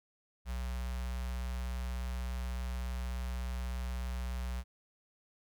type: tone with notch filter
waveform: square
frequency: 61.74 Hz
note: B1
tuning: in tune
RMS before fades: -37 dBFS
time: 0.45-4.64 s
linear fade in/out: 50 ms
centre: 330 Hz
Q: 0.61
effects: none